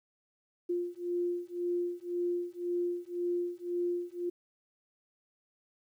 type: beating tone pair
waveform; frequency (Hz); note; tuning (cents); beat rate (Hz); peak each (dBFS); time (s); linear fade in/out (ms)
sine; 350.1 / 352; F4 / F4; +4 / +14; 1.9; -34 / -34; 0.69-4.3; 10
effects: 11-bit